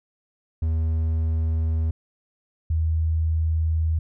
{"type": "tone pair in turn", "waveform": ["triangle", "sine"], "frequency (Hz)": [80.2, 80.2], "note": ["E2", "E2"], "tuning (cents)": [-47, -47], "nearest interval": "unison", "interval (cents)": 0, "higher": "neither", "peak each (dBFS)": [-18, -19], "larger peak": "first", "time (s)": [[0.62, 1.91], [2.7, 3.99]], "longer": "neither", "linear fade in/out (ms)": 5, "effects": []}